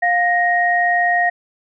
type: tone pair together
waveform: sine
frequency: 705.7 / 1871 Hz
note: F5 / A#6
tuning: +18 / +6 cents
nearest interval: octave + perfect fourth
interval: 1688 cents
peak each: -16 dBFS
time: 0.02-1.3 s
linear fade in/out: 10 ms
effects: none